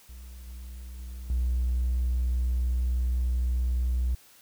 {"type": "tone with level steps", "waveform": "triangle", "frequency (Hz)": 61.74, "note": "B1", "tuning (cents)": 0, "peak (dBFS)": [-39, -36, -34, -20], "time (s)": [0.09, 4.15], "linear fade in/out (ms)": 5, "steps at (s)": [0.47, 0.99, 1.3], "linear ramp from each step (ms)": 2, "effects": ["tanh soft clip ceiling -20 dBFS", "white hiss -56 dBFS RMS until 4.41 s"]}